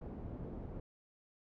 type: low-pass noise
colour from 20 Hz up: pink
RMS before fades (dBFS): -45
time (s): 0.01-0.8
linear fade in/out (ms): 5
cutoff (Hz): 470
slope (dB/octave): 12
effects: none